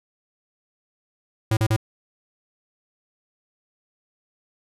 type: tone bursts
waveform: square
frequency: 110 Hz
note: A2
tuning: in tune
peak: -18 dBFS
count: 3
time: 1.51-1.764 s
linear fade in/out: 5 ms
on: 60 ms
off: 37 ms
effects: resampled to 32000 Hz